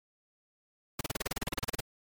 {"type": "noise bursts", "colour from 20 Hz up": "pink", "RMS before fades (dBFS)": -32, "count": 16, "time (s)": [0.99, 1.805], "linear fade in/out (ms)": 5, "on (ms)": 20, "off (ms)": 33, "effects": ["MP3 96 kbps"]}